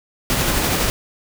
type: noise with tremolo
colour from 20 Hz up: pink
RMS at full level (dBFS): -18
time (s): 0.3-0.9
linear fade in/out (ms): 0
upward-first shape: sine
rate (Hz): 12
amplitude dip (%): 25
effects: none